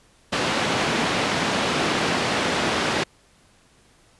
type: band-pass noise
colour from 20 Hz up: pink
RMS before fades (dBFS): -23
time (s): 0.32-3.04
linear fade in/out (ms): 10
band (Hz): 190 to 4300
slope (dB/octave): 12
effects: pink hiss -57 dBFS RMS until 4.19 s + resampled to 24000 Hz